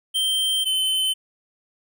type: tone pair in turn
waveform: square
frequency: 3136 / 3061 Hz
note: G7 / G7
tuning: 0 / -42 cents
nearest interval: unison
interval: 42 cents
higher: first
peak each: -20 dBFS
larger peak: neither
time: 0.14-0.65 / 0.65-1.14 s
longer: first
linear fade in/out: 20 ms
effects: none